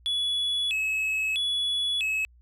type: tone with vibrato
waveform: triangle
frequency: 2960 Hz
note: F#7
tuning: in tune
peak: -23 dBFS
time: 0.06-2.25 s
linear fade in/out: 0 ms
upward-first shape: square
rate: 0.77 Hz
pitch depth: 240 cents each way
effects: added 60 Hz sine -53 dBFS peak until 2.41 s